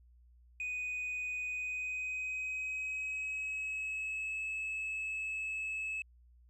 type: tone with pitch glide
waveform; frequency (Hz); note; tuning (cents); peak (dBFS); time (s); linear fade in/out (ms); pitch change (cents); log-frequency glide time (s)
sine; 2489 to 2593; D#7 to E7; 0 to -29; -33; 0.6-6.02; 2; +71; 1.46-4.41
effects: tanh soft clip ceiling -34 dBFS + added 60 Hz sine -59 dBFS peak until 6.49 s